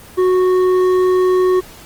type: tone with hard clipping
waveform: sine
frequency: 368.3 Hz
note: F#4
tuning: 8 cents flat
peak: -12 dBFS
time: 0.17-1.61 s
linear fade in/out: 20 ms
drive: 7 dB
effects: pink hiss -39 dBFS RMS until 1.85 s + Opus 24 kbps